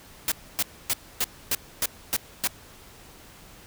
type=noise bursts; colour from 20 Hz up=white; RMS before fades=-24 dBFS; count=8; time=0.28-2.474 s; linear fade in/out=2 ms; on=38 ms; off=270 ms; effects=pink hiss -49 dBFS RMS until 3.66 s